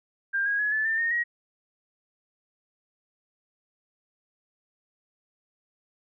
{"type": "tone with pitch steps", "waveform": "sine", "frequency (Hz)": [1595, 1641.7, 1689.8, 1739.4, 1790.3, 1842.8, 1896.8], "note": ["G6", "G#6", "G#6", "A6", "A6", "A#6", "A#6"], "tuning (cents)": [30, -20, 30, -20, 30, -20, 30], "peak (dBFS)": -23, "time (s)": [0.33, 1.24], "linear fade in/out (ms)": 20, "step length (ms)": 130, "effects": []}